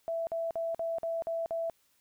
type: tone bursts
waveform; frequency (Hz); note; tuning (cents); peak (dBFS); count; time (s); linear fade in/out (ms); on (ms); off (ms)
sine; 663; E5; +10; -30; 7; 0.08-1.698; 0; 190; 48
effects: white hiss -70 dBFS RMS until 2 s